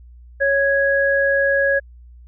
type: tone pair together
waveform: sine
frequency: 554.4 / 1661.2 Hz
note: C#5 / G#6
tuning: 0 / 0 cents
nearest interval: octave + perfect fifth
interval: 1900 cents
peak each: -17 dBFS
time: 0.4-1.8 s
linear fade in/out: 20 ms
effects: added 60 Hz sine -40 dBFS peak until 2.27 s